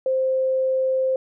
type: tone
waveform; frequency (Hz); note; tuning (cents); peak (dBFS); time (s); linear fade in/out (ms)
sine; 523.3; C5; 0; -18; 0.06-1.16; 2
effects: none